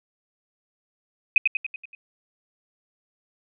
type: tone with echo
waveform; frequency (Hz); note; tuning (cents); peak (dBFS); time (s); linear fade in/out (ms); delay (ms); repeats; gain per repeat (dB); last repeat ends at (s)
sine; 2516; D#7; +19; -11; 1.36-1.38; 2; 95; 6; -5; 1.95
effects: none